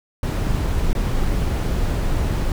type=noise with dropouts; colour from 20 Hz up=brown; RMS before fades=-20 dBFS; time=0.23-2.52 s; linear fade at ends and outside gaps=2 ms; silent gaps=0.931-0.95 s; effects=none